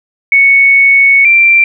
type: tone pair in turn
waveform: sine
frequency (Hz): 2217 / 2357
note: C#7 / D7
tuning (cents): 0 / +6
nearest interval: minor second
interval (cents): 106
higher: second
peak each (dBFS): -3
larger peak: neither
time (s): 0.32-1.25 / 1.25-1.64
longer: first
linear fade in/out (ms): 2
effects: none